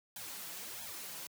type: noise with flanger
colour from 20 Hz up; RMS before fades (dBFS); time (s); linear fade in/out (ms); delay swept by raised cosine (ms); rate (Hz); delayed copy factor
white; -45; 0.16-1.27; 2; 1.2 to 6.1; 1.5; +0.95
effects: high-pass 80 Hz 12 dB/octave